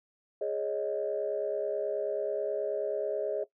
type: chord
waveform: sine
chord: Ab suspended fourth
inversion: none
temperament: just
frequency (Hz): 415.3 / 553.7 / 623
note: Ab4 / Db5 / Eb5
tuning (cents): 0 / -2 / +2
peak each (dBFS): -33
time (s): 0.41-3.44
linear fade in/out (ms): 5
effects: noise-tail reverb RT60 0.1 s tail -17 dB re dry + tanh soft clip ceiling -20 dBFS